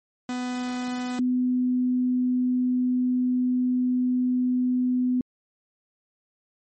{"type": "tone pair in turn", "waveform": ["45% pulse", "sine"], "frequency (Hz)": [249.2, 250.9], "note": ["B3", "B3"], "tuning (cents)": [16, 28], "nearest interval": "unison", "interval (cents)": 12, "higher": "second", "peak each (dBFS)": [-27, -20], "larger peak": "second", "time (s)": [[0.29, 1.19], [1.19, 5.21]], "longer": "second", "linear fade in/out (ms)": 2, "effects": ["MP3 32 kbps"]}